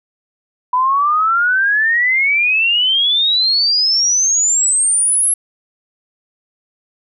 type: exponential sweep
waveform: sine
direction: up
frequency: 987.8 to 11175 Hz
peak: -11 dBFS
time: 0.73-5.34 s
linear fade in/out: 5 ms
effects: none